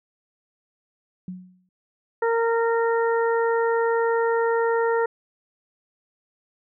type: tone with exponential decay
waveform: sine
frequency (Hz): 183.1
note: F#3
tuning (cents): -18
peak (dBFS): -28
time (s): 1.28-1.69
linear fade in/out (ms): 2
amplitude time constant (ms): 89
type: harmonic tone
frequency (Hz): 460.8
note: A#4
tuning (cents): -20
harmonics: 1 / 2 / 3 / 4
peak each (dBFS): -20 / -26 / -30 / -32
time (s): 2.22-5.06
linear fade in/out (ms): 5
effects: none